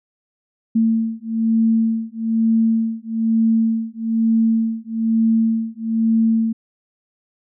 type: beating tone pair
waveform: sine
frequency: 224.5 / 225.6 Hz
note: A3 / A3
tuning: +35 / +44 cents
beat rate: 1.1 Hz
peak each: -18 dBFS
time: 0.75-6.53 s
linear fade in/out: 10 ms
effects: none